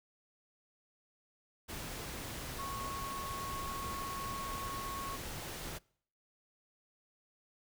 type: tone in noise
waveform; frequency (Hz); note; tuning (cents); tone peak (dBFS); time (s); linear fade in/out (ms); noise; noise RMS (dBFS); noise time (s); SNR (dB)
sine; 1100; C#6; -14; -40; 2.58-5.17; 20; pink; -43; 1.68-5.79; 0
effects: noise-tail reverb RT60 0.6 s tail -25 dB re dry